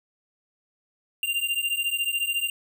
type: beating tone pair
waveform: square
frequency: 2783 / 2797 Hz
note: F7 / F7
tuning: -7 / +2 cents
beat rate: 14 Hz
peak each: -28 dBFS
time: 1.23-2.5 s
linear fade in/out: 2 ms
effects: none